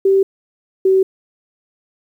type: tone pair in turn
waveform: sine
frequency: 388.1 / 380.8 Hz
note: G4 / F#4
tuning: -17 / +50 cents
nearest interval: unison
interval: 33 cents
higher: first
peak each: -9 dBFS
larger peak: neither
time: 0.05-0.23 / 0.85-1.03 s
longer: neither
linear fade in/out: 5 ms
effects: 8-bit